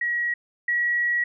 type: tone pair in turn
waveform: sine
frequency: 1910 / 1919.2 Hz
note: A#6 / A#6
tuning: +42 / +50 cents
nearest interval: unison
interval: 8 cents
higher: second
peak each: -22 / -20 dBFS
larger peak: second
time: 0.01-0.34 / 0.68-1.24 s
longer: second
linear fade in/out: 5 ms
effects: none